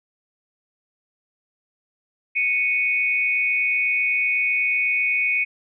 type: tone pair together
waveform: sine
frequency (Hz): 2217 / 2489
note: C#7 / D#7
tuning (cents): 0 / 0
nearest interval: major second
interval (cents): 200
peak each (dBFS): -21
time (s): 2.35-5.45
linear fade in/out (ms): 20
effects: none